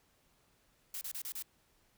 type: noise bursts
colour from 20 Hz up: blue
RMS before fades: -41 dBFS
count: 5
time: 0.94-1.424 s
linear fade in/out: 2 ms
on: 72 ms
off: 31 ms
effects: pink hiss -71 dBFS RMS until 1.97 s